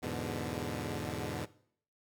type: chord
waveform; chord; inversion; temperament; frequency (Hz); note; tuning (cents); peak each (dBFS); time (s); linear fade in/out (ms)
10% pulse; E dominant seventh; none; equal; 82.41 / 103.83 / 123.47 / 146.83; E2 / G#2 / B2 / D3; 0 / 0 / 0 / 0; -33; 0.02-1.46; 20
effects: noise-tail reverb RT60 0.6 s tail -19 dB re dry